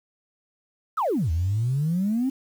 sine exponential two-way sweep, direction down then up, 1409 to 77.6 to 274.2 Hz, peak -20 dBFS, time 0.97-2.3 s, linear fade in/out 10 ms, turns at 1.31 s, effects tanh soft clip ceiling -16 dBFS + 8-bit

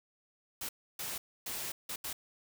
white noise bursts at uneven times, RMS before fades -39 dBFS, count 5, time 0.61-0.69 / 0.99-1.18 / 1.46-1.72 / 1.89-1.96 / 2.04-2.13 s, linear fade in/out 5 ms, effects none

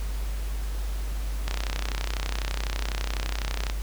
click train, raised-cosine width 0.2 ms, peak -12 dBFS, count 72, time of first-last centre 1.48-3.699 s, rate 32 Hz, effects added 50 Hz sine -27 dBFS peak until 3.82 s + pink hiss -43 dBFS RMS until 3.82 s

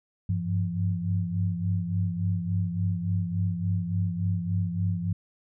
sine tone cluster, 96.8 / 100.3 / 171.7 Hz, G2 / G2 / F3, -21 / +40 / -29 cents, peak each -29 dBFS, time 0.29-5.13 s, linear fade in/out 5 ms, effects none

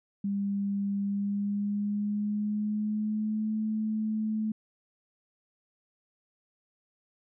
sine tone with pitch glide, 200 to 216.8 Hz, G3 to A3, +35 to -25 cents, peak -27 dBFS, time 0.24-4.52 s, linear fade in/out 5 ms, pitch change +140 cents, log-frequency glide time 1.03-3.55 s, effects none

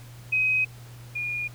sine tone pair in turn, 2525 / 2431 Hz, D#7 / D#7, +25 / -41 cents, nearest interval minor second, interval 66 cents, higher first, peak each -20 / -27 dBFS, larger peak first, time 0.32-0.65 / 1.15-1.48 s, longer neither, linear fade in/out 10 ms, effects added 120 Hz sine -42 dBFS peak until 1.54 s + pink hiss -51 dBFS RMS until 1.54 s

